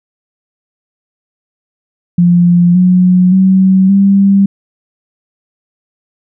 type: tone with pitch steps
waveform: sine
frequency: 174.61 / 181.81 / 189.32 / 197.13 Hz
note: F3 / F#3 / F#3 / G3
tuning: 0 / -30 / +40 / +10 cents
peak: -4 dBFS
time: 2.18-4.46 s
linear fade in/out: 5 ms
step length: 570 ms
effects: none